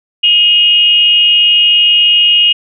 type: tone with frequency modulation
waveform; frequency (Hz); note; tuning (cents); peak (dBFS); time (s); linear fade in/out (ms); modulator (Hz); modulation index
sine; 2863; F7; +42; -5; 0.23-2.53; 10; 353; 0.37
effects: none